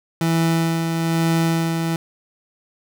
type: tone with tremolo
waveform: 30% pulse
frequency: 164.81 Hz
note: E3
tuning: in tune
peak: -13 dBFS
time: 0.21-1.96 s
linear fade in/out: 2 ms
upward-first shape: sine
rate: 1.1 Hz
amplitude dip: 40%
effects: 9-bit